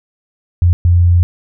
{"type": "tone bursts at uneven times", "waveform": "sine", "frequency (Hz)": 87.31, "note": "F2", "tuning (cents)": 0, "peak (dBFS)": -6, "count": 2, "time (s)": [[0.62, 0.73], [0.85, 1.23]], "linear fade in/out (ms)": 0, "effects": []}